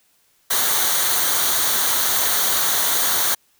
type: noise with comb filter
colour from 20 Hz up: white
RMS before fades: -19 dBFS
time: 0.5-3.35 s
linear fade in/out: 10 ms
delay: 0.39 ms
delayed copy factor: -0.6
effects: white hiss -61 dBFS RMS until 3.59 s